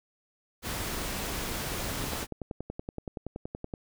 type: noise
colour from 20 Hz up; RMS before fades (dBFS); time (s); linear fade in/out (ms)
pink; -34; 0.62-2.27; 50
type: click train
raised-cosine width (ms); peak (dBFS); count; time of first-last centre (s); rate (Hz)
2; -22; 19; 2.04-3.738; 10.6
effects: none